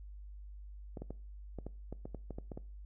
clicks, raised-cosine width 2 ms, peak -29 dBFS, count 12, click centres 0.972 / 1.02 / 1.106 / 1.587 / 1.666 / 1.926 / 2.055 / 2.147 / 2.307 / 2.385 / 2.518 / 2.575 s, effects noise-tail reverb RT60 0.4 s tail -21 dB re dry + added 50 Hz sine -46 dBFS peak until 2.85 s

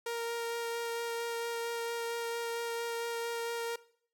sawtooth tone with vibrato, 466.2 Hz, A#4, in tune, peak -30 dBFS, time 0.06-3.76 s, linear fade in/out 5 ms, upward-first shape sine, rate 4.4 Hz, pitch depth 9 cents each way, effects noise-tail reverb RT60 0.6 s tail -20 dB re dry

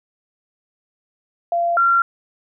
sine tone pair in turn, 687 / 1374 Hz, F5 / F6, -29 / -29 cents, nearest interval octave, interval 1200 cents, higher second, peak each -16 / -12 dBFS, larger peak second, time 1.52-1.77 / 1.77-2.02 s, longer neither, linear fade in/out 2 ms, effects none

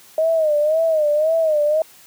sine tone with vibrato, 622.3 Hz, D#5, in tune, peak -14 dBFS, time 0.18-1.82 s, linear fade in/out 2 ms, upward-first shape sine, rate 1.9 Hz, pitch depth 95 cents each way, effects white hiss -47 dBFS RMS until 2.06 s + high-pass 100 Hz 12 dB/octave

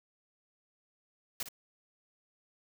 white noise with echo, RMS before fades -36 dBFS, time 1.4-1.43 s, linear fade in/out 2 ms, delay 57 ms, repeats 1, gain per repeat -10 dB, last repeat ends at 1.487 s, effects none

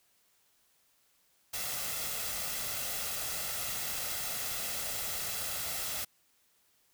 white noise with comb filter, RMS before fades -36 dBFS, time 1.53-6.05 s, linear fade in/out 10 ms, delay 1.5 ms, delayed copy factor +0.5, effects white hiss -70 dBFS RMS until 6.93 s

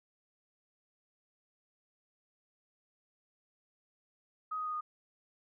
sine tone with pitch steps, 1258 / 1248.6 / 1239.2 / 1230 Hz, D#6 / D#6 / D#6 / D#6, +19 / +6 / -7 / -20 cents, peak -34 dBFS, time 4.51-4.81 s, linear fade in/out 10 ms, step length 75 ms, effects none

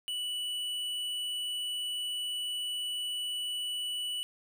sine tone with tanh clipping, 2958 Hz, F#7, 1 cent flat, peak -34 dBFS, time 0.08-4.23 s, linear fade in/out 0 ms, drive 11 dB, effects none

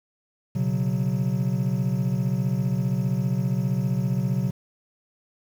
triangle chord, B suspended second, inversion none, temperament equal, 123.47 / 138.59 / 185 Hz, B2 / C#3 / F#3, 0 / 0 / 0 cents, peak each -24 dBFS, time 0.55-4.51 s, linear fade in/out 10 ms, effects 8-bit

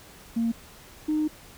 sine tone pair in turn, 230 / 306.7 Hz, A#3 / D#4, -23 / -25 cents, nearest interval perfect fourth, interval 498 cents, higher second, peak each -21 dBFS, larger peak neither, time 0.36-0.52 / 1.08-1.28 s, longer second, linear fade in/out 10 ms, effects tanh soft clip ceiling -18 dBFS + pink hiss -49 dBFS RMS until 1.57 s

